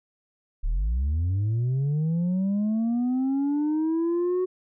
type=linear sweep; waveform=sine; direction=up; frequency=32.7 to 371.4 Hz; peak=-19 dBFS; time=0.63-4.46 s; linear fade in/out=20 ms; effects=tanh soft clip ceiling -21 dBFS